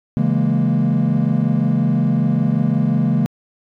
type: chord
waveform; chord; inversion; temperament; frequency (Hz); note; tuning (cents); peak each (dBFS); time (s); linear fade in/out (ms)
triangle; A# half-diminished seventh; first; equal; 138.59 / 164.81 / 207.7 / 233.1; C#3 / E3 / G#3 / A#3; 0 / 0 / 0 / 0; -17; 0.17-3.26; 0
effects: tanh soft clip ceiling -6 dBFS